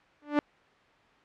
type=tone with exponential growth; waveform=sawtooth; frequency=293.7 Hz; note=D4; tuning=in tune; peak=-15 dBFS; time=0.22-0.39 s; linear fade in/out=1 ms; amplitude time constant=36 ms; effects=white hiss -60 dBFS RMS until 1.24 s + low-pass 2000 Hz 12 dB/octave